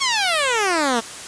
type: exponential sweep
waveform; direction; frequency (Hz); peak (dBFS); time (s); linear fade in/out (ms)
10% pulse; down; 1133 to 220.7; -9; 0-1.01; 20
effects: white hiss -34 dBFS RMS until 1.27 s + resampled to 22050 Hz